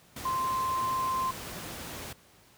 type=tone in noise; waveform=sine; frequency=1044 Hz; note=C6; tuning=4 cents flat; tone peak=-27 dBFS; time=0.25-1.31 s; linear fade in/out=5 ms; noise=pink; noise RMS=-40 dBFS; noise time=0.16-2.13 s; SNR=+10 dB; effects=pink hiss -59 dBFS RMS until 2.57 s + high-pass 60 Hz 12 dB/octave